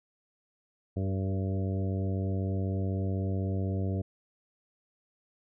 harmonic tone with a mistuned harmonic, 96 Hz, G2, 36 cents flat, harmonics 1 / 2 / 3 / 4 / 5 / 6 / 7, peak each -29 / -35 / -39 / -41 / -43 / -45 / -46 dBFS, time 0.96-4.02 s, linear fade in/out 10 ms, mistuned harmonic 5, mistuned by -15 cents, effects none

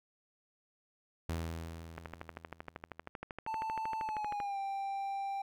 sawtooth tone with exponential decay, 82.41 Hz, E2, in tune, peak -30 dBFS, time 1.29-3.09 s, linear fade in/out 0 ms, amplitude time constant 390 ms
click train, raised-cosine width 0.5 ms, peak -26 dBFS, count 32, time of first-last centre 1.98-4.402 s, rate 12.8 Hz
triangle tone with pitch glide, 884 to 787.6 Hz, A5 to G5, +8 to +8 cents, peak -33 dBFS, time 3.47-5.42 s, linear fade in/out 5 ms, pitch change -200 cents, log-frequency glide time 4-4.58 s
effects none

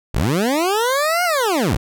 20% pulse linear two-way sweep, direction up then down, 34.65 to 729 to 34.65 Hz, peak -11 dBFS, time 0.14-1.77 s, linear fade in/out 10 ms, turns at 1.24 s, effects none

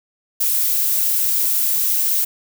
violet noise, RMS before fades -18 dBFS, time 0.4-2.25 s, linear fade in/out 10 ms, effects none

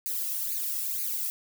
violet noise with flanger, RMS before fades -31 dBFS, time 0.06-1.3 s, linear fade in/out 0 ms, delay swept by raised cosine 0.45 to 1.55 ms, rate 2.1 Hz, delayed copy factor +1, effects none

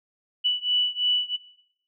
sine beating tone pair, 2961 / 2964 Hz, F#7 / F#7, +1 / +2 cents, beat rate 3 Hz, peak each -24 dBFS, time 0.44-1.37 s, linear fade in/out 20 ms, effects noise-tail reverb RT60 0.7 s tail -17 dB re dry

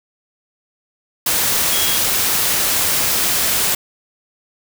sine tone in noise, 3296 Hz, G#7, 14 cents flat, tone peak -23 dBFS, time 1.72-1.97 s, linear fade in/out 5 ms, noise white, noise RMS -17 dBFS, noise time 1.26-3.75 s, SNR -9 dB, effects none

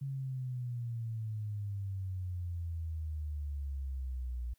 sine exponential sweep, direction down, 138.59 to 59.2 Hz, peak -35 dBFS, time 0.01-4.54 s, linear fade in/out 10 ms, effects white hiss -75 dBFS RMS until 4.58 s

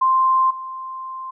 sine tone with level steps, 1046.5 Hz, C6, in tune, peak -13 / -28 dBFS, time 0.01-1.31 s, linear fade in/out 10 ms, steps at 0.5 s, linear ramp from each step 10 ms, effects none

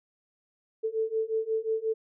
sine beating tone pair, 440 / 445.6 Hz, A4 / A4, 0 / +22 cents, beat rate 5.6 Hz, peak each -30 / -29 dBFS, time 0.83-1.94 s, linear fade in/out 20 ms, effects none

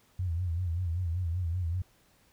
sine tone with vibrato, 87 Hz, F2, 6 cents flat, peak -28 dBFS, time 0.19-1.82 s, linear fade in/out 5 ms, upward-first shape sine, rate 5.2 Hz, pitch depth 110 cents each way, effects pink hiss -65 dBFS RMS until 2.32 s

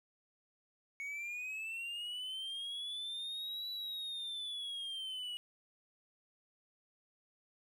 triangle linear two-way sweep, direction up then down, 2217 to 3951 to 2900 Hz, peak -38 dBFS, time 1-5.37 s, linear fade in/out 0 ms, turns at 3.7 s, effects 12-bit

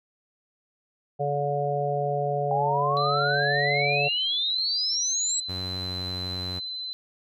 harmonic tone, 143.4 Hz, D3, 41 cents flat, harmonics 1 / 3 / 4 / 5, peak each -30 / -30 / -29 / -28 dBFS, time 1.19-4.09 s, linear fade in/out 20 ms
sine exponential sweep, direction up, 784 to 7880 Hz, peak -24 dBFS, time 2.51-5.4 s, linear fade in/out 2 ms
sine tone, 4044 Hz, B7, 40 cents sharp, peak -31 dBFS, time 2.97-6.93 s, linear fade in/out 0 ms
sawtooth tone with pitch glide, 92.5 to 91.49 Hz, F#2 to F#2, 0 to -19 cents, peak -29 dBFS, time 5.48-6.6 s, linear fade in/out 20 ms, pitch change -19 cents, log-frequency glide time 5.78-5.98 s
effects none

